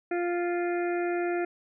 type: harmonic tone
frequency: 349.2 Hz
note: F4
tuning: in tune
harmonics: 1 / 2 / 4 / 5 / 6 / 7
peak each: -27 / -33 / -39 / -41 / -43 / -44 dBFS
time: 0.11-1.45 s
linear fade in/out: 5 ms
effects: none